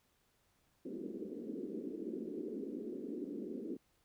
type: band-pass noise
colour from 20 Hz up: white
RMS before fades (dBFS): -43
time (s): 0.85-3.77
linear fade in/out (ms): 5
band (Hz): 210 to 420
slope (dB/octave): 48
effects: pink hiss -75 dBFS RMS until 4.04 s